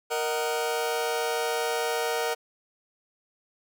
sawtooth chord, D# minor, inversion second, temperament just, 466.7 / 622.3 / 746.7 Hz, A#4 / D#5 / F#5, +2 / 0 / +16 cents, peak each -24 / -29 / -28 dBFS, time 0.1-2.35 s, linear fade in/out 20 ms, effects none

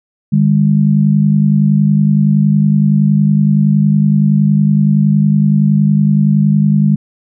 sine tone pair together, 151.55 / 202.3 Hz, D#3 / G#3, -45 / -45 cents, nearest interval perfect fourth, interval 500 cents, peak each -10 dBFS, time 0.32-6.96 s, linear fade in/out 10 ms, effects none

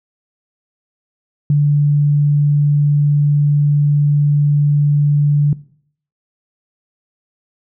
sine tone, 145.9 Hz, D3, 11 cents flat, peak -9 dBFS, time 1.5-5.53 s, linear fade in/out 2 ms, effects noise-tail reverb RT60 0.6 s tail -20 dB re dry

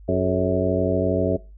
harmonic tone with a mistuned harmonic, 92.5 Hz, F#2, in tune, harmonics 1 / 2 / 3 / 4 / 5 / 6 / 7, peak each -26 / -26 / -26 / -26 / -26 / -26 / -26 dBFS, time 0.08-1.37 s, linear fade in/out 10 ms, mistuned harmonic 5, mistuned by -95 cents, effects noise-tail reverb RT60 0.3 s tail -21 dB re dry + added 50 Hz sine -41 dBFS peak until 1.57 s

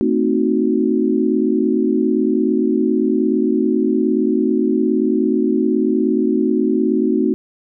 sine chord, A diminished seventh, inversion none, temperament equal with one note detuned, 224.1 / 261.6 / 311.1 / 370 Hz, A3 / C4 / Eb4 / Gb4, +32 / 0 / 0 / 0 cents, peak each -19 dBFS, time 0.01-7.34 s, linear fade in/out 0 ms, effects none

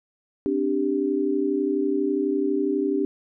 sine chord, C suspended second, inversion none, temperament equal, 261.6 / 293.7 / 392 Hz, C4 / D4 / G4, 0 / 0 / 0 cents, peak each -28 / -24 / -24 dBFS, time 0.46-3.05 s, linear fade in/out 0 ms, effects none

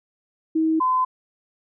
sine tone pair in turn, 319.2 / 1021.6 Hz, D#4 / C6, +44 / -42 cents, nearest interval octave + minor sixth, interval 2014 cents, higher second, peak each -17 dBFS, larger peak neither, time 0.55-0.8 / 0.8-1.05 s, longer neither, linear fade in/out 10 ms, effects none

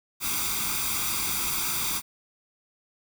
white noise with comb filter, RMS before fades -28 dBFS, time 0.2-2.02 s, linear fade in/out 50 ms, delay 0.84 ms, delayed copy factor +0.8, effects none

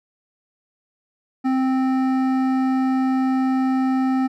sine tone with hard clipping, 261.6 Hz, C4, in tune, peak -19 dBFS, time 1.44-4.28 s, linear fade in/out 20 ms, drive 12 dB, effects none

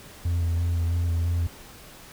triangle tone with vibrato, 85 Hz, F2, 46 cents flat, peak -19 dBFS, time 0.25-1.47 s, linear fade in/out 5 ms, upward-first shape square, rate 3 Hz, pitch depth 18 cents each way, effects tanh soft clip ceiling -15 dBFS + pink hiss -46 dBFS RMS until 2.12 s

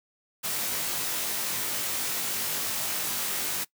white noise with comb filter, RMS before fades -30 dBFS, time 0.43-3.65 s, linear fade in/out 20 ms, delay 20 ms, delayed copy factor +0.65, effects noise-tail reverb RT60 0.1 s tail -21 dB re dry + high-pass 100 Hz 12 dB/octave

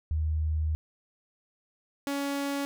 sine / sawtooth tone pair in turn, 77.9 / 280.8 Hz, D#2 / C#4, +3 / +22 cents, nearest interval octave + minor seventh, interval 2219 cents, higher second, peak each -25 dBFS, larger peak neither, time 0.11-0.75 / 2.07-2.65 s, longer first, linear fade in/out 0 ms, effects none

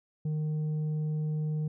sine tone with tanh clipping, 153.6 Hz, D#3, 22 cents flat, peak -29 dBFS, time 0.25-1.68 s, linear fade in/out 5 ms, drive 4 dB, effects none

